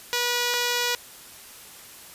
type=tone pair in turn; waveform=5% pulse; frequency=484.9 / 484.9 Hz; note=B4 / B4; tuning=-32 / -32 cents; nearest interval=unison; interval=0 cents; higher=neither; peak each=-11 dBFS; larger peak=neither; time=0.13-0.54 / 0.54-0.95 s; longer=neither; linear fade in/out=0 ms; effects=white hiss -45 dBFS RMS until 2.14 s + resampled to 32000 Hz